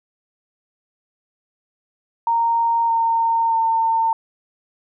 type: tone with pitch steps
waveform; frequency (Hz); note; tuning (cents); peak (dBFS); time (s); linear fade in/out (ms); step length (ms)
sine; 926 / 915.4 / 904.9; A#5 / A#5 / A5; -12 / -32 / +48; -15; 2.27-4.13; 2; 620
effects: none